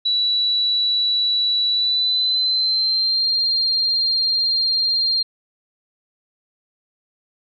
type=tone with pitch glide; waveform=sine; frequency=3936 to 4194 Hz; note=B7 to C8; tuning=-7 to +3 cents; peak=-16 dBFS; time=0.05-5.23 s; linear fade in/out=10 ms; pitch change=+110 cents; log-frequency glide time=1.7-3.26 s; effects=none